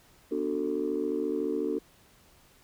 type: chord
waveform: sine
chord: B minor seventh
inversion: none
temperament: just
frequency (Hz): 246.9 / 296.3 / 370.4 / 444.5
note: B3 / D4 / F#4 / A4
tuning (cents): 0 / +15 / +2 / +18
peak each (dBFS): -36 / -31 / -32 / -31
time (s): 0.31-1.79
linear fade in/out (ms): 10
effects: tanh soft clip ceiling -19 dBFS + pink hiss -60 dBFS RMS until 2.63 s